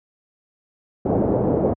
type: low-pass noise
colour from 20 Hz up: white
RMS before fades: -19 dBFS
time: 1.05-1.74 s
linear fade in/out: 10 ms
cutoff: 580 Hz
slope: 24 dB/octave
effects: high-pass 80 Hz 12 dB/octave